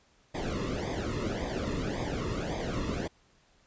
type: noise with flanger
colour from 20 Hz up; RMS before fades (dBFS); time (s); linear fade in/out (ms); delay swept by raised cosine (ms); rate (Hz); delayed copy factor
brown; -33; 0.34-3.08; 10; 0.7 to 1.32; 1.8; -0.85
effects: pink hiss -65 dBFS RMS until 3.66 s + resampled to 16000 Hz